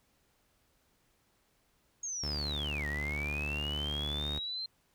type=linear two-way sweep; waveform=sine; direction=down then up; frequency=6645 to 1848 to 4171 Hz; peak=-35 dBFS; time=2.03-4.66 s; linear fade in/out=5 ms; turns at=2.87 s
type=tone; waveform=sawtooth; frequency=73.42 Hz; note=D2; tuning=in tune; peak=-32 dBFS; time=2.23-4.39 s; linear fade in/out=5 ms
effects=pink hiss -72 dBFS RMS until 4.94 s